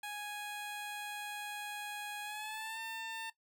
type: tone with pitch glide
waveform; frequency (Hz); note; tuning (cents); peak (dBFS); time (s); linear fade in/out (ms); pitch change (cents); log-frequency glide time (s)
15% pulse; 830 to 899.9; G#5 to A5; -1 to +39; -34; 0.03-3.3; 5; +140; 2.23-2.79
effects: noise-tail reverb RT60 0.1 s tail -17 dB re dry